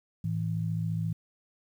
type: tone pair together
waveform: sine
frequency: 108.7 / 163.21 Hz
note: A2 / E3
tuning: -21 / -17 cents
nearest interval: perfect fifth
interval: 704 cents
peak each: -31 / -30 dBFS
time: 0.24-1.13 s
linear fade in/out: 5 ms
effects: 10-bit